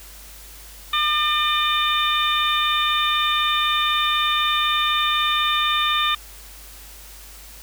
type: harmonic tone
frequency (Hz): 602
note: D5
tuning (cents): +43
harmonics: 2 / 3 / 4 / 5 / 6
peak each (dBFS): -21 / -28 / -27 / -28 / -22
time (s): 0.93-6.15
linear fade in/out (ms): 5
effects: added 50 Hz sine -43 dBFS peak until 7.62 s + white hiss -43 dBFS RMS until 7.62 s